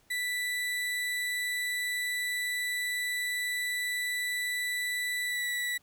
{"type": "tone with pitch glide", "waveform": "35% pulse", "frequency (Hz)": [1975.5, 1957.3], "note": ["B6", "B6"], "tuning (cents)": [0, -16], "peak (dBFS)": -28, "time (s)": [0.1, 5.78], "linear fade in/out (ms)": 10, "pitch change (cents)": -16, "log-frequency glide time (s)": [5.25, 5.46], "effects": ["pink hiss -66 dBFS RMS until 5.82 s"]}